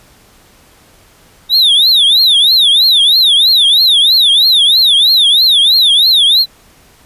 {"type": "tone with vibrato", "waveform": "triangle", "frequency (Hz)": 3698, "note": "A#7", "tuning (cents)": -15, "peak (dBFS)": -4, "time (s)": [1.49, 6.46], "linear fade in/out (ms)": 50, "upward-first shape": "triangle", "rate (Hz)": 3.1, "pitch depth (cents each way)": 270, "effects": ["pink hiss -45 dBFS RMS until 7.05 s", "resampled to 32000 Hz"]}